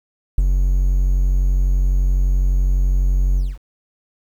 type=tone with ADSR envelope; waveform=triangle; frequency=45.93 Hz; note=F#1; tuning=12 cents flat; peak=-7 dBFS; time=0.38-3.58 s; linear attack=3 ms; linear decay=28 ms; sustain=-4 dB; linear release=210 ms; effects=8-bit